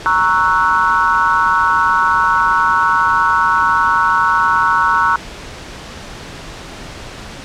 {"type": "chord", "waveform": "sine", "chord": "F# dominant seventh", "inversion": "first", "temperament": "equal", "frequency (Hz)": [932.3, 1108.7, 1318.5, 1480], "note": ["A#5", "C#6", "E6", "F#6"], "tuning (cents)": [0, 0, 0, 0], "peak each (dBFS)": -16, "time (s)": [0.06, 5.16], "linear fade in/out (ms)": 0, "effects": ["pink hiss -31 dBFS RMS until 7.44 s", "low-pass 6000 Hz 12 dB/octave"]}